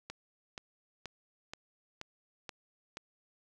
click train, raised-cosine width 0.2 ms, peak -24 dBFS, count 7, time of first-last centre 0.1-2.971 s, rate 2.09 Hz, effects none

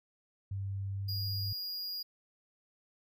sine tone with pitch glide, 98 to 100.23 Hz, G2 to G2, 0 to +39 cents, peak -34 dBFS, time 0.51-1.53 s, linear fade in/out 5 ms, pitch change +39 cents, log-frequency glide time 0.96-1.16 s
square tone, 4858 Hz, D#8, 42 cents flat, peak -37 dBFS, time 1.08-2.03 s, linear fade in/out 10 ms
effects none

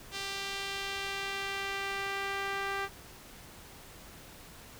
sawtooth tone with band-pass filter sweep, 393.8 Hz, G4, 8 cents sharp, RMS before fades -36 dBFS, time 0.11-2.89 s, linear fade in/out 50 ms, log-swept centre 3900 to 1600 Hz, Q 1.1, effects pink hiss -51 dBFS RMS until 4.79 s

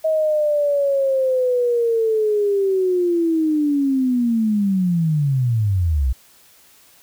sine linear sweep, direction down, 638 to 59.4 Hz, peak -15 dBFS, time 0.04-6.13 s, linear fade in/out 10 ms, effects white hiss -51 dBFS RMS until 7.02 s

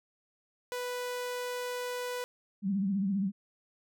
sawtooth tone, 493.9 Hz, B4, in tune, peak -30 dBFS, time 0.72-2.24 s, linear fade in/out 0 ms
sine tone with vibrato, 196 Hz, G3, in tune, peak -27 dBFS, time 2.62-3.32 s, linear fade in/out 50 ms, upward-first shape triangle, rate 15 Hz, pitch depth 110 cents each way
effects none

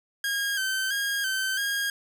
sawtooth tone with vibrato, 1585 Hz, G6, 19 cents sharp, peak -22 dBFS, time 0.24-1.9 s, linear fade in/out 2 ms, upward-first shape square, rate 1.5 Hz, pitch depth 47 cents each way, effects none

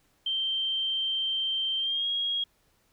sine tone with pitch glide, 3136 to 3282 Hz, G7 to G#7, 0 to -21 cents, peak -26 dBFS, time 0.26-2.44 s, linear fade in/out 5 ms, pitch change +79 cents, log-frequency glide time 1.79-2.07 s, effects pink hiss -68 dBFS RMS until 2.92 s

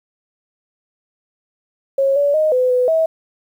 sine tone with pitch steps, 545 / 572 / 621 / 506 / 500 / 646 Hz, C#5 / D5 / D#5 / B4 / B4 / E5, -29 / -46 / -3 / +42 / +21 / -35 cents, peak -12 dBFS, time 1.98-3.06 s, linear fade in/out 5 ms, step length 180 ms, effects 8-bit

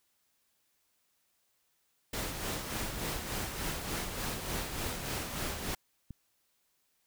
pink noise with tremolo, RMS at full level -35 dBFS, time 2.13-5.75 s, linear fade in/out 5 ms, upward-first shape sine, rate 3.4 Hz, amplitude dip 45%
click, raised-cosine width 5 ms, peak -31 dBFS, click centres 6.107 s
effects white hiss -75 dBFS RMS until 7.06 s

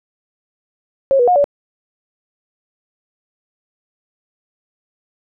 sine tone with pitch steps, 543 / 485.7 / 719 / 572 Hz, C#5 / B4 / F#5 / D5, -36 / -29 / -50 / -46 cents, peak -9 dBFS, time 1.11-1.442 s, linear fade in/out 0 ms, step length 83 ms, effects none

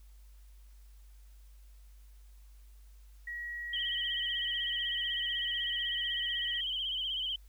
sine tone, 1910 Hz, A#6, 42 cents sharp, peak -37 dBFS, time 3.27-6.61 s, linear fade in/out 5 ms
sine tone with vibrato, 3100 Hz, G7, 20 cents flat, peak -32 dBFS, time 3.73-7.36 s, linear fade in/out 5 ms, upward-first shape sine, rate 16 Hz, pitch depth 76 cents each way
effects added 50 Hz sine -52 dBFS peak until 7.48 s + white hiss -69 dBFS RMS until 7.48 s

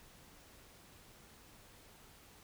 silence, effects pink hiss -60 dBFS RMS until 2.43 s

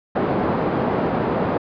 pink band-pass noise, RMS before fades -21 dBFS, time 0.15-1.58 s, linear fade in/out 10 ms, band 180 to 890 Hz, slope 12 dB/octave, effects resampled to 11025 Hz

